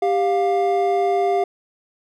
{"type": "tone pair together", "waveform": "triangle", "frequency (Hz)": [395.1, 704], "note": ["G4", "F5"], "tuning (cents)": [14, 14], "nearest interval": "minor seventh", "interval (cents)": 1000, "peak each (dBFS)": -17, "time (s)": [0.02, 1.44], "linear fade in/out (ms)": 5, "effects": []}